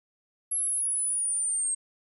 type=linear sweep; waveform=sine; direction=down; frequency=11175 to 8372 Hz; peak=-24 dBFS; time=0.51-1.75 s; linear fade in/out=10 ms; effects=tanh soft clip ceiling -22 dBFS